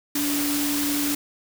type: tone in noise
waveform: sine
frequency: 289.2 Hz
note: D4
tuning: 27 cents flat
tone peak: -24 dBFS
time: 0.15-1.15 s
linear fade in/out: 5 ms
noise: white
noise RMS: -27 dBFS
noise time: 0.15-1.15 s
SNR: 0 dB
effects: none